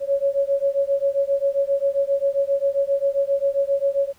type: beating tone pair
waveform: sine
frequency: 552 / 559.5 Hz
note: C#5 / C#5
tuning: -7 / +16 cents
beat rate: 7.5 Hz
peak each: -21 dBFS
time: 0-4.13 s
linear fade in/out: 50 ms
effects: pink hiss -56 dBFS RMS until 4.18 s